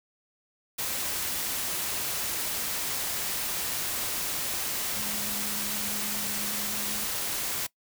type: tone in noise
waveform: sine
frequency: 207.7 Hz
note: G#3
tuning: in tune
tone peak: -41 dBFS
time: 4.96-7.05 s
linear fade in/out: 10 ms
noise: white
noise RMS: -31 dBFS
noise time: 0.78-7.67 s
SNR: -13 dB
effects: noise-tail reverb RT60 0.1 s tail -21 dB re dry